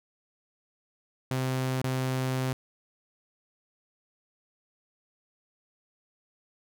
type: tone with dropouts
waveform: sawtooth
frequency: 130 Hz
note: C3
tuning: 11 cents flat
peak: -23 dBFS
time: 1.31-2.53 s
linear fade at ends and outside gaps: 2 ms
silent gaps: 1.817-1.842 s
effects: none